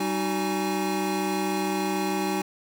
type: tone cluster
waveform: square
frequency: 193.1 / 308.9 / 375.4 / 825 Hz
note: G3 / D#4 / F#4 / G#5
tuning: -26 / -12 / +25 / -12 cents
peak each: -31 dBFS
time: 0-2.42 s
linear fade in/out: 5 ms
effects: none